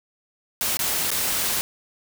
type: noise with dropouts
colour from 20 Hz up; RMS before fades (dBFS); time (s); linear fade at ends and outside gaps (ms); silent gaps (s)
white; -24; 0.61-1.61; 0; 0.77-0.792 / 1.105-1.115
effects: none